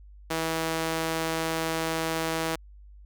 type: tone with high-pass filter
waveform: sawtooth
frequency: 162.1 Hz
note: E3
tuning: 29 cents flat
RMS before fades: -29 dBFS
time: 0.3-2.56 s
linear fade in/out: 10 ms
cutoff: 370 Hz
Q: 0.67
effects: added 50 Hz sine -46 dBFS peak until 3.05 s